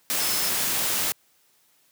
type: tone in noise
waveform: sine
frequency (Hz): 5230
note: E8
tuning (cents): -15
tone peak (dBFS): -31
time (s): 0.2-0.49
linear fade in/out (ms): 0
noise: white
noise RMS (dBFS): -25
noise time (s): 0.1-1.12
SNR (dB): -9
effects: white hiss -63 dBFS RMS until 1.91 s + high-pass 100 Hz 12 dB/octave